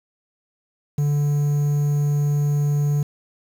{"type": "tone with quantisation", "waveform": "triangle", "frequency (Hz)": 145.6, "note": "D3", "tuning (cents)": -15, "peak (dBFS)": -15, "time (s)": [0.98, 3.03], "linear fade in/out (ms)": 5, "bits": 7, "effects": []}